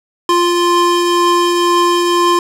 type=tone pair together; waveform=square; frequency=349 / 1045 Hz; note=F4 / C6; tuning=-1 / -2 cents; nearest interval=octave + perfect fifth; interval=1899 cents; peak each=-13 / -14 dBFS; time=0.29-2.39 s; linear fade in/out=2 ms; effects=low-pass 9000 Hz 12 dB/octave + 7-bit